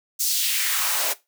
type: noise with high-pass filter sweep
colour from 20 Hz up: white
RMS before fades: -23 dBFS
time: 0.19-1.14 s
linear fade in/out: 20 ms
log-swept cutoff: 6100 to 470 Hz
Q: 1.6
effects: noise-tail reverb RT60 0.2 s tail -17 dB re dry